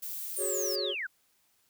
violet noise, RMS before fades -38 dBFS, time 0.02-0.76 s, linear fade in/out 10 ms
sine linear sweep, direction down, 9260 to 1391 Hz, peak -32 dBFS, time 0.36-1.07 s, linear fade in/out 10 ms
triangle chord, F# suspended second, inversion none, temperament equal, 370 / 415.3 / 554.4 Hz, F#4 / G#4 / C#5, 0 / 0 / 0 cents, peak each -34 dBFS, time 0.37-0.95 s, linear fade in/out 50 ms
effects white hiss -70 dBFS RMS until 1.69 s

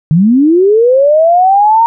sine linear sweep, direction up, 146.83 to 932.3 Hz, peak -4 dBFS, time 0.11-1.86 s, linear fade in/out 0 ms, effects none

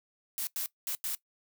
blue noise bursts at uneven times, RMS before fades -34 dBFS, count 4, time 0.38-0.47 / 0.56-0.66 / 0.87-0.95 / 1.04-1.15 s, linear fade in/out 0 ms, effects noise-tail reverb RT60 0.1 s tail -19 dB re dry

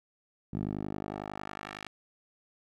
10% pulse tone with band-pass filter sweep, 50.9 Hz, G#1, 34 cents flat, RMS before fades -38 dBFS, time 0.53-1.88 s, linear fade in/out 5 ms, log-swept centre 180 to 2500 Hz, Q 0.95, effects none

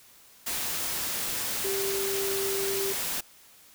sine tone in noise, 392 Hz, G4, in tune, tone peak -29 dBFS, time 1.64-2.93 s, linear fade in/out 10 ms, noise white, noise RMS -31 dBFS, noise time 0.46-3.21 s, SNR -1 dB, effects white hiss -55 dBFS RMS until 3.74 s

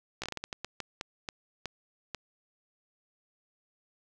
slowing click train, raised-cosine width 0.2 ms, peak -18 dBFS, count 14, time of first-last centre 0.22-2.147 s, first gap 16 ms, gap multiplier 1.33, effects none

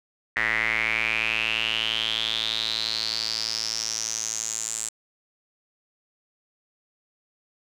square tone with band-pass filter sweep, 55.8 Hz, A1, 25 cents sharp, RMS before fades -27 dBFS, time 0.36-4.89 s, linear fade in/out 5 ms, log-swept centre 1900 to 7700 Hz, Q 7.8, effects none

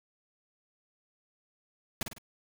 pink noise with echo, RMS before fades -32 dBFS, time 2.01-2.03 s, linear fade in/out 2 ms, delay 51 ms, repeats 3, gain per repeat -6 dB, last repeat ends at 2.183 s, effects none

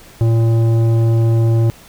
triangle tone with tanh clipping, 114.3 Hz, A#2, 34 cents flat, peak -12 dBFS, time 0.21-1.7 s, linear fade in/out 0 ms, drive 16 dB, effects pink hiss -42 dBFS RMS until 1.88 s

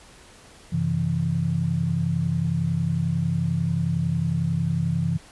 sine tone cluster, 95 / 134.4 / 165.5 Hz, F#2 / C3 / E3, +46 / +47 / +7 cents, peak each -29 / -26 / -23 dBFS, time 0.72-5.18 s, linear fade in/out 10 ms, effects pink hiss -49 dBFS RMS until 5.31 s + resampled to 24000 Hz

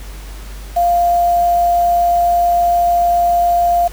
sine tone with quantisation, 697 Hz, F5, 4 cents flat, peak -10 dBFS, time 0.76-3.88 s, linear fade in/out 10 ms, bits 5, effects added 49 Hz sine -28 dBFS peak until 3.92 s + pink hiss -38 dBFS RMS until 3.92 s

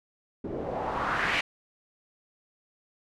white noise with low-pass filter sweep, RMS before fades -30 dBFS, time 0.44-1.41 s, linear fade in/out 5 ms, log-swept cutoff 350 to 2500 Hz, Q 2.5, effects none

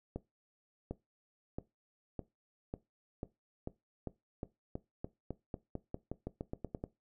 accelerating click train, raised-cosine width 2 ms, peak -25 dBFS, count 22, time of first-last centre 0.16-6.839 s, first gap 750 ms, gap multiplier 0.9, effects noise-tail reverb RT60 0.2 s tail -18 dB re dry

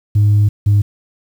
sine tone pair in turn, 103.7 / 102.45 Hz, G#2 / G#2, -2 / -23 cents, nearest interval unison, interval 21 cents, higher first, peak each -6 dBFS, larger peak neither, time 0.15-0.49 / 0.66-0.82 s, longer first, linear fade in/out 10 ms, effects tanh soft clip ceiling -6 dBFS + 7-bit

